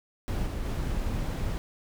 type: noise with level steps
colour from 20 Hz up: brown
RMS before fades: -29 / -32 / -30 dBFS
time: 0.28-1.58 s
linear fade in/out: 0 ms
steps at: 0.46 / 0.65 s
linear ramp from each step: 10 ms
effects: none